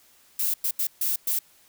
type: noise bursts at uneven times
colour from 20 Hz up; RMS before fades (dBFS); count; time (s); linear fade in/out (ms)
violet; -25; 5; 0.39-0.54 / 0.64-0.71 / 0.79-0.87 / 1.01-1.16 / 1.27-1.39; 5
effects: white hiss -58 dBFS RMS until 1.68 s